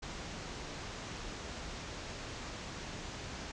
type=low-pass noise; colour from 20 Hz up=pink; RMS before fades=-44 dBFS; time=0.02-3.52 s; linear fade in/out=10 ms; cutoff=7200 Hz; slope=48 dB/octave; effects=none